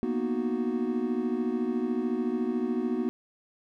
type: chord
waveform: triangle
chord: B major seventh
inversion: third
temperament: equal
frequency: 233.1 / 246.9 / 311.1 / 370 Hz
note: A#3 / B3 / D#4 / F#4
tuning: 0 / 0 / 0 / 0 cents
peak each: -30 / -28 / -33 / -30 dBFS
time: 0.03-3.09 s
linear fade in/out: 0 ms
effects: none

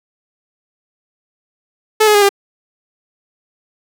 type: tone with pitch steps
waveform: sawtooth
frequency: 433.4 / 421.8 / 410.5 / 399.5 Hz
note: A4 / G#4 / G#4 / G4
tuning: -26 / +27 / -20 / +33 cents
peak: -4 dBFS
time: 2-2.292 s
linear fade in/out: 10 ms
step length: 73 ms
effects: none

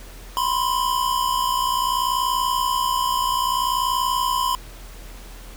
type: tone pair together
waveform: square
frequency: 990 / 1050.6 Hz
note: B5 / C6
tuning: +4 / +7 cents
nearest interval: minor second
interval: 103 cents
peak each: -23 dBFS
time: 0.37-4.55 s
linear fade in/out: 0 ms
effects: added 41 Hz sine -38 dBFS peak until 5.56 s + pink hiss -44 dBFS RMS until 5.56 s

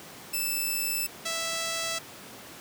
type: tone pair in turn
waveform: 5% pulse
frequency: 2637 / 659.2 Hz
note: E7 / E5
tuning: 0 / 0 cents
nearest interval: 2 octaves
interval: 2400 cents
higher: first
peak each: -18 dBFS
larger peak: neither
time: 0.33-1.07 / 1.25-1.99 s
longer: neither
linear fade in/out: 10 ms
effects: pink hiss -45 dBFS RMS until 2.6 s + high-pass 150 Hz 12 dB/octave

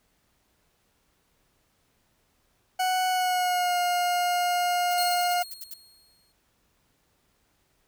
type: tone with pitch glide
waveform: 40% pulse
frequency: 741 to 710.8 Hz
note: F#5 to F5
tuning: +2 to +30 cents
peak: -22 dBFS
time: 2.79-5.43 s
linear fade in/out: 10 ms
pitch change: -72 cents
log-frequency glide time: 3.08-3.78 s
type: noise bursts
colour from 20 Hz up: violet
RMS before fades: -38 dBFS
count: 9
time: 4.91-5.739 s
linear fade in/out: 2 ms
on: 29 ms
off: 71 ms
type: tone with exponential decay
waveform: sawtooth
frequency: 4281 Hz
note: C8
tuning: 39 cents sharp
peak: -24 dBFS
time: 4.98-6.32 s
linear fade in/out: 1 ms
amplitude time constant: 290 ms
effects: pink hiss -69 dBFS RMS until 7.87 s

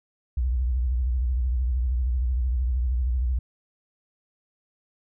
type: tone with vibrato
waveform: sine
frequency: 62.2 Hz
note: B1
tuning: 13 cents sharp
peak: -21 dBFS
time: 0.37-3.39 s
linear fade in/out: 5 ms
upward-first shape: sine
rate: 13 Hz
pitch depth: 140 cents each way
effects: none

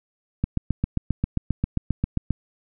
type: click train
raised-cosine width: 5 ms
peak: -9 dBFS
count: 15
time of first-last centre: 0.44-2.307 s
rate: 7.5 Hz
effects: none

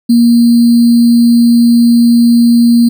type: tone with sample-and-hold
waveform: sine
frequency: 236 Hz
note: A#3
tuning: 22 cents sharp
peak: -3 dBFS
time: 0.09-2.89 s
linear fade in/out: 10 ms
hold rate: 4410 Hz
effects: none

